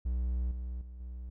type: tone with level steps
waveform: triangle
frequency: 61.5 Hz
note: B1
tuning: 7 cents flat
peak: -27 / -33 / -41 / -37 dBFS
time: 0.05-1.3 s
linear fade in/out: 10 ms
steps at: 0.51 / 0.81 / 1 s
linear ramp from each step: 5 ms
effects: none